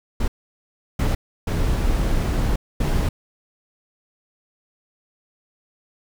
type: noise bursts at uneven times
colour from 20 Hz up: brown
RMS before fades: -20 dBFS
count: 4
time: 0.2-0.28 / 0.99-1.15 / 1.47-2.56 / 2.8-3.09 s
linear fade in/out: 5 ms
effects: none